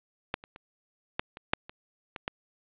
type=clicks; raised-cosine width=0.3 ms; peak=-12 / -29 / -28 / -11 / -25 / -6 / -26 / -20 / -14 dBFS; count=9; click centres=0.341 / 0.439 / 0.561 / 1.195 / 1.371 / 1.535 / 1.695 / 2.162 / 2.279 s; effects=resampled to 8000 Hz + 8-bit